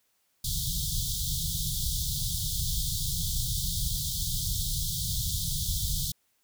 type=band-stop noise; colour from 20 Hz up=pink; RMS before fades=-30 dBFS; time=0.44-6.12 s; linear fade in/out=5 ms; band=170 to 3300 Hz; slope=96 dB/octave; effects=white hiss -72 dBFS RMS until 6.43 s